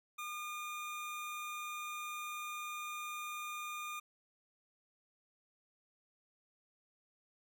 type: tone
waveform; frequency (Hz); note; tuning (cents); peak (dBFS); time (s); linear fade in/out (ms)
25% pulse; 1213; D#6; -44; -37; 0.18-4; 10
effects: none